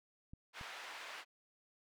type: clicks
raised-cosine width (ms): 5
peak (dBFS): -39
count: 2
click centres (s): 0.335 / 0.612
type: band-pass noise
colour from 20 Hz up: white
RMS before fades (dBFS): -49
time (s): 0.53-1.25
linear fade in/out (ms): 50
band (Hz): 710 to 2500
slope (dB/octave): 12
effects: none